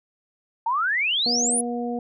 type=exponential sweep; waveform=sine; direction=up; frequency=880 to 10548 Hz; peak=-20 dBFS; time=0.66-1.61 s; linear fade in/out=5 ms
type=harmonic tone; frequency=240 Hz; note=B3; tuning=49 cents flat; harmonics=1 / 2 / 3; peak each=-27 / -30 / -32 dBFS; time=1.26-1.99 s; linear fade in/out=2 ms
effects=none